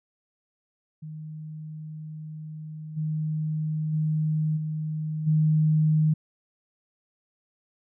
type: tone with level steps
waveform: sine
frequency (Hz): 155.1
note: D#3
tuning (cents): -5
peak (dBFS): -35 / -25 / -22 / -27 / -18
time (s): 1.02-6.14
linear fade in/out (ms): 10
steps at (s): 2.96 / 3.92 / 4.56 / 5.26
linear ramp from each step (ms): 20
effects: none